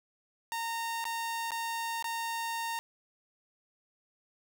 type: tone with dropouts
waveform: sawtooth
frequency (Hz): 920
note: A#5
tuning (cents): -23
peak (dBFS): -29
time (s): 0.52-2.79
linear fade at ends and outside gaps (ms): 0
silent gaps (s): 1.042-1.053 / 1.507-1.518 / 2.025-2.043
effects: none